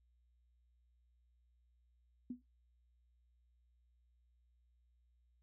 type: tone with exponential decay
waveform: sine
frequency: 246.9 Hz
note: B3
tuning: in tune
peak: -37 dBFS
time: 2.3-2.42 s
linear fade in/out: 5 ms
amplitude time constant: 26 ms
effects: noise-tail reverb RT60 0.2 s tail -18 dB re dry + added 60 Hz sine -70 dBFS peak until 5.42 s